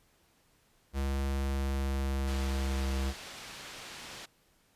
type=tone with pitch glide; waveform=square; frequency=68.3 to 67.09 Hz; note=C#2 to C2; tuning=-25 to +44 cents; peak=-30 dBFS; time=0.93-3.14 s; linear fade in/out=50 ms; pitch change=-31 cents; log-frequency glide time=1.25-2.95 s
type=low-pass noise; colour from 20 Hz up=white; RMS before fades=-46 dBFS; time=2.27-4.26 s; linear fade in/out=10 ms; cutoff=4700 Hz; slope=12 dB/octave
effects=pink hiss -68 dBFS RMS until 4.75 s + resampled to 32000 Hz